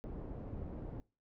pink low-pass noise, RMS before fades -44 dBFS, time 0.04-1 s, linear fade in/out 0 ms, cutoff 460 Hz, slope 12 dB/octave, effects noise-tail reverb RT60 0.3 s tail -22 dB re dry

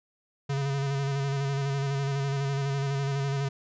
square tone with vibrato, 138.59 Hz, C#3, in tune, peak -27 dBFS, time 0.49-3.49 s, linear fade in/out 10 ms, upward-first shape square, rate 12 Hz, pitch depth 26 cents each way, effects resampled to 16000 Hz

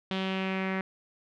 sawtooth tone with low-pass filter sweep, 190 Hz, F#3, 46 cents sharp, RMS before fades -31 dBFS, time 0.11-0.81 s, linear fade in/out 0 ms, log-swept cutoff 3400 to 2000 Hz, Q 3.3, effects none

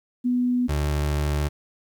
sine / 30% pulse tone pair in turn, 247.1 / 73.68 Hz, B3 / D2, +1 / +6 cents, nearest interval octave + major sixth, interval 2095 cents, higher first, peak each -19 dBFS, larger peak neither, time 0.24-0.68 / 0.68-1.49 s, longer second, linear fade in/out 20 ms, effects 10-bit

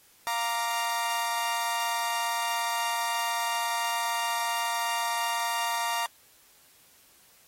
sawtooth chord, Bb major, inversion second, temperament equal, 698.5 / 932.3 / 1174.7 Hz, F5 / Bb5 / D6, 0 / 0 / 0 cents, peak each -30 / -25 / -31 dBFS, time 0.27-6.06 s, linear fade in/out 0 ms, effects white hiss -59 dBFS RMS until 7.47 s + AAC 48 kbps

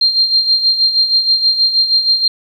sine tone with tremolo, 4186 Hz, C8, in tune, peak -7 dBFS, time 0.01-2.28 s, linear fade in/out 5 ms, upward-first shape sine, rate 6.3 Hz, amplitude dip 65%, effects 8-bit

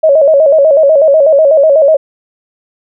sine tone with vibrato, 594 Hz, D5, 20 cents sharp, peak -3 dBFS, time 0.03-1.97 s, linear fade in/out 10 ms, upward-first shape square, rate 8.1 Hz, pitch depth 110 cents each way, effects none

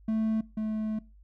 triangle tone pair in turn, 220 / 216.7 Hz, A3 / A3, 0 / -26 cents, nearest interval unison, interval 26 cents, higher first, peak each -23 / -26 dBFS, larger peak first, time 0.08-0.41 / 0.57-0.99 s, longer second, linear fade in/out 5 ms, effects noise-tail reverb RT60 0.3 s tail -22 dB re dry + added 50 Hz sine -52 dBFS peak until 1.23 s

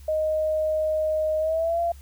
sine tone with pitch glide, 622.3 to 682.6 Hz, D#5 to F5, 0 to -40 cents, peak -21 dBFS, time 0.08-1.92 s, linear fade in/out 5 ms, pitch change +160 cents, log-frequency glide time 1.39-1.8 s, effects added 69 Hz sine -42 dBFS peak until 2.01 s + white hiss -56 dBFS RMS until 2.01 s

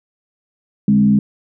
sine tone with frequency modulation, 206.5 Hz, G#3, 10 cents flat, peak -9 dBFS, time 0.88-1.19 s, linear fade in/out 2 ms, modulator 61.2 Hz, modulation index 0.63, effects none

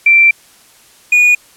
sine / triangle tone pair in turn, 2349 / 2453 Hz, D7 / D#7, 0 / -25 cents, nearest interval minor second, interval 75 cents, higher second, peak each -4 dBFS, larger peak neither, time 0.06-0.31 / 1.12-1.35 s, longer first, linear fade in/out 5 ms, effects white hiss -45 dBFS RMS until 1.56 s + low-pass 12000 Hz 12 dB/octave

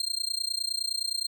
35% pulse tone with amplitude modulation, 4186 Hz, C8, in tune, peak -23 dBFS, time 0-1.27 s, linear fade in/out 2 ms, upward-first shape sine, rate 29.7 Hz, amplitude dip 95%, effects none

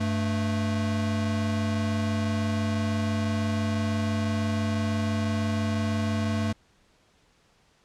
square tone pair together, 98 / 220 Hz, G2 / A3, 0 / 0 cents, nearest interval octave + major second, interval 1400 cents, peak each -28 dBFS, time 0-6.53 s, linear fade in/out 10 ms, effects pink hiss -63 dBFS RMS until 7.84 s + low-pass 7000 Hz 12 dB/octave

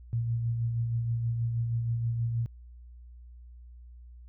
sine tone with tremolo, 116.54 Hz, A#2, in tune, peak -25 dBFS, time 0.13-2.46 s, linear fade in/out 0 ms, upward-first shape sine, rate 6.3 Hz, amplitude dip 35%, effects added 60 Hz sine -46 dBFS peak until 4.28 s

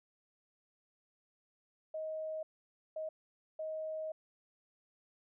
sine tone bursts at uneven times, 629 Hz, D#5, 19 cents sharp, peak -37 dBFS, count 3, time 1.94-2.43 / 2.96-3.09 / 3.59-4.12 s, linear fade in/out 5 ms, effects none

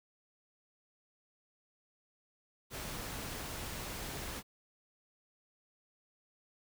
pink noise, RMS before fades -42 dBFS, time 2.7-4.43 s, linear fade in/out 50 ms, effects none

